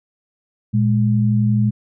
sine tone pair together, 116.54 / 208.1 Hz, A#2 / G#3, 0 / +4 cents, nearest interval minor seventh, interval 1004 cents, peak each -15 / -17 dBFS, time 0.73-1.71 s, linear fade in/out 20 ms, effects none

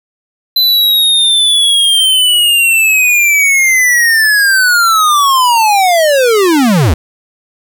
square linear sweep, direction down, 4045 to 65.41 Hz, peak -7 dBFS, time 0.56-6.94 s, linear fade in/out 5 ms, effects 8-bit

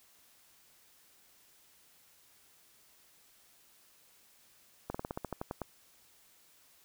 slowing click train, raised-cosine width 1 ms, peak -22 dBFS, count 11, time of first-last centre 4.9-5.617 s, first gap 45 ms, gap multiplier 1.1, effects white hiss -64 dBFS RMS until 6.84 s

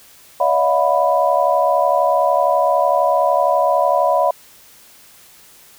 sine tone cluster, 573 / 646 / 717 / 990 Hz, D5 / E5 / F5 / B5, -43 / -35 / +45 / +4 cents, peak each -18 dBFS, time 0.4-4.31 s, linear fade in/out 5 ms, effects white hiss -46 dBFS RMS until 5.78 s

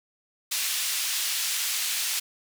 pink band-pass noise, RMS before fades -28 dBFS, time 0.51-2.2 s, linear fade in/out 10 ms, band 2900 to 16000 Hz, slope 12 dB/octave, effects none

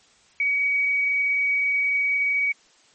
sine tone, 2262 Hz, C#7, 34 cents sharp, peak -19 dBFS, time 0.4-2.52 s, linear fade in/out 2 ms, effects white hiss -57 dBFS RMS until 2.94 s + MP3 32 kbps

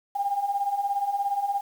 sine beating tone pair, 790 / 807 Hz, G5 / G#5, +13 / -50 cents, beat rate 17 Hz, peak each -30 / -25 dBFS, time 0.15-1.61 s, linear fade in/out 10 ms, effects 8-bit

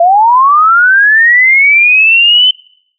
sine linear sweep, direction up, 664 to 3057 Hz, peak -3 dBFS, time 0-2.51 s, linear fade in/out 5 ms, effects noise-tail reverb RT60 0.7 s tail -25 dB re dry

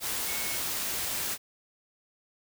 sine tone in noise, 2200 Hz, C#7, 14 cents flat, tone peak -39 dBFS, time 0.25-0.6 s, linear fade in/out 50 ms, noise white, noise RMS -32 dBFS, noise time 0-1.38 s, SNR -10 dB, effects none

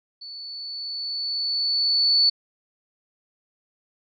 sine tone with level ramp, 4462 Hz, C#8, 11 cents sharp, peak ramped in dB -36 to -14 dBFS, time 0.21-2.3 s, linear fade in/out 10 ms, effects none

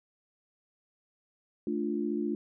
sine chord, D minor, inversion second, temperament equal, 220 / 293.7 / 349.2 Hz, A3 / D4 / F4, 0 / 0 / 0 cents, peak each -33 dBFS, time 1.67-2.35 s, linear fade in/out 2 ms, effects none

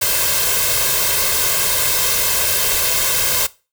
white noise with comb filter, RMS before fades -17 dBFS, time 0.01-3.47 s, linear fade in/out 10 ms, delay 1.9 ms, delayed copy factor +0.85, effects noise-tail reverb RT60 0.3 s tail -20 dB re dry

